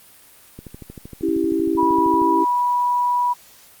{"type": "click train", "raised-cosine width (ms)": 3, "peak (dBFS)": -22, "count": 22, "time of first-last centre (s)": [0.59, 2.218], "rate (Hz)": 12.9}
{"type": "chord", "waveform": "sine", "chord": "C# diminished", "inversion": "none", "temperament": "equal", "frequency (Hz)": [277.2, 329.6, 392], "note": ["C#4", "E4", "G4"], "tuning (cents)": [0, 0, 0], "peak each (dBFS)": [-25, -19, -23], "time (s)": [1.22, 2.45], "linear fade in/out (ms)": 20}
{"type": "tone", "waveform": "sine", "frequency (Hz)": 977, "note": "B5", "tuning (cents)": -19, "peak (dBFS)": -16, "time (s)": [1.77, 3.34], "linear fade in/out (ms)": 20}
{"effects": ["white hiss -48 dBFS RMS until 3.8 s", "Opus 32 kbps"]}